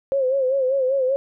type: tone with vibrato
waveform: sine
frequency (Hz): 530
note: C5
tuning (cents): +22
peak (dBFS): -17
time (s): 0.12-1.16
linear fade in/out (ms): 0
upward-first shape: sine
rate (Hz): 5.1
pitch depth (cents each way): 78
effects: none

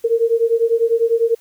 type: beating tone pair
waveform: sine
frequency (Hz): 455.5 / 465.5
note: A#4 / A#4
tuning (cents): -40 / -2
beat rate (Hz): 10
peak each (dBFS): -16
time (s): 0.04-1.35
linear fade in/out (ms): 10
effects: white hiss -53 dBFS RMS until 1.4 s

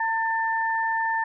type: tone pair together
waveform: sine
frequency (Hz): 904.7 / 1782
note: A5 / A6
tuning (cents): +48 / +22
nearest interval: octave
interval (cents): 1174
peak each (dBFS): -24 / -26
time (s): 0-1.24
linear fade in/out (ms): 5
effects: none

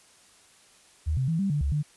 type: tone with pitch steps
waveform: sine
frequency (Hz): 77.7 / 130.9 / 163.2 / 196.3 / 146.7 / 70.2 / 148.8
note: D#2 / C3 / E3 / G3 / D3 / C#2 / D3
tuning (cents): -2 / +1 / -17 / +3 / -2 / +22 / +23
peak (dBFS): -23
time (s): 1.06-1.83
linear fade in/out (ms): 20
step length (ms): 110
effects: white hiss -57 dBFS RMS until 1.96 s + resampled to 24000 Hz

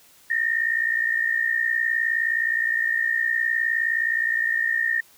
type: tone pair together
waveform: sine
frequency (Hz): 1805.3 / 1864.7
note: A6 / A#6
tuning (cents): +44 / 0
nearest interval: minor second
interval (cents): 56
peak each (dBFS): -23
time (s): 0.3-5.01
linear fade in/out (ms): 5
effects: white hiss -54 dBFS RMS until 5.17 s

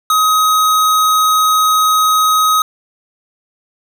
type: tone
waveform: square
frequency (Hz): 1263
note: D#6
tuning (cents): +26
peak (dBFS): -10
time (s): 0.1-2.62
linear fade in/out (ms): 2
effects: none

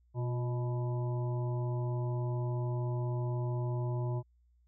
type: harmonic tone with a mistuned harmonic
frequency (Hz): 123.47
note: B2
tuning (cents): 0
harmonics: 1 / 3 / 5 / 7 / 8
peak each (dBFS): -31 / -41 / -45 / -48 / -49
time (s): 0.14-4.23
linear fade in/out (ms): 50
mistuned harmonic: 3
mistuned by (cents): -61
effects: added 60 Hz sine -64 dBFS peak until 4.67 s

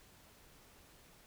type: silence
effects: pink hiss -62 dBFS RMS until 1.26 s

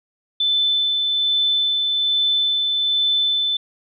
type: tone with tremolo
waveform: sine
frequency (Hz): 3520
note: A7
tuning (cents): 0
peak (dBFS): -15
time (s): 0.4-3.57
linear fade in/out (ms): 5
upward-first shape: sine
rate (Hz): 1.2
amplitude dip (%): 25
effects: none

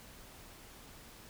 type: silence
effects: pink hiss -54 dBFS RMS until 1.29 s

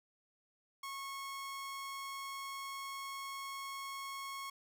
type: tone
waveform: sawtooth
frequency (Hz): 1095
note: C#6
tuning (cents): -22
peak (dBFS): -38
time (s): 0.83-4.5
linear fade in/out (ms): 5
effects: none

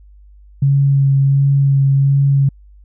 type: tone with vibrato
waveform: sine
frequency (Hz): 138.2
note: C#3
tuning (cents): -5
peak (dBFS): -9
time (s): 0.62-2.49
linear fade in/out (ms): 5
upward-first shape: sine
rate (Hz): 1.4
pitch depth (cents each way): 14
effects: added 50 Hz sine -40 dBFS peak until 2.84 s

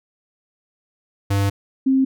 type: tone pair in turn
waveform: square / sine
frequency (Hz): 99.5 / 265.6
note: G2 / C4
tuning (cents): +26 / +26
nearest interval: octave + perfect fourth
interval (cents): 1700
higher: second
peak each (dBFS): -17 / -13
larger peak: second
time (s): 1.3-1.5 / 1.86-2.05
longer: first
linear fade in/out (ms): 10
effects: none

